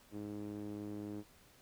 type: tone with band-pass filter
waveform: sawtooth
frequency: 103.83 Hz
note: G#2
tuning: in tune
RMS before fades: -44 dBFS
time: 0.11-1.24 s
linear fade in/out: 50 ms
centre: 310 Hz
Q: 2.5
effects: pink hiss -64 dBFS RMS until 1.61 s